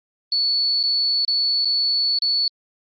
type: tone with dropouts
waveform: sine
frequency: 4435 Hz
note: C#8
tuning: in tune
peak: -17 dBFS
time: 0.32-2.48 s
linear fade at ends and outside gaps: 2 ms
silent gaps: 0.83-0.836 / 1.25-1.279 / 1.648-1.654 / 2.188-2.22 s
effects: Opus 48 kbps